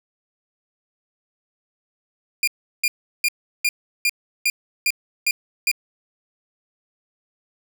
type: tone bursts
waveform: sawtooth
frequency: 2407 Hz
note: D7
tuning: 42 cents sharp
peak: -13 dBFS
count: 9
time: 2.43-5.715 s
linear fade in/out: 2 ms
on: 45 ms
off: 360 ms
effects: none